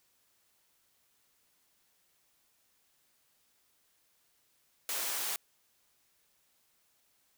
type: high-pass noise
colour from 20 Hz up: white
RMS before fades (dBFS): -35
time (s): 4.89-5.36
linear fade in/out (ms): 0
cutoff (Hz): 380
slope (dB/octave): 12
effects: white hiss -72 dBFS RMS until 7.37 s